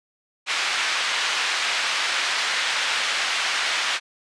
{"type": "band-pass noise", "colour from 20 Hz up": "pink", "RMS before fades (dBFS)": -24, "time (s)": [0.46, 4], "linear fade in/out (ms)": 50, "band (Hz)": [1500, 4200], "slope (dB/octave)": 12, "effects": ["resampled to 22050 Hz"]}